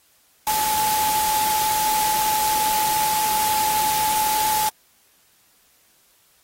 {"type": "tone in noise", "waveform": "sine", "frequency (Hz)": 861, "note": "A5", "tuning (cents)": -38, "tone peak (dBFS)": -20, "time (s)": [0.47, 4.69], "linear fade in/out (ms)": 2, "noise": "white", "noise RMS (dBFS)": -25, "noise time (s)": [0.47, 4.69], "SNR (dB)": 2, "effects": ["white hiss -59 dBFS RMS until 6.43 s", "AAC 48 kbps"]}